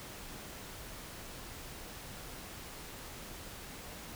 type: silence
effects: pink hiss -47 dBFS RMS until 4.15 s